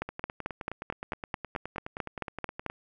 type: two click trains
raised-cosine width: 0.5 ms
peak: -16 / -21 dBFS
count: 13 / 26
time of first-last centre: 0.02-2.663 / 0.09-2.7 s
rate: 4.54 / 9.58 Hz
effects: none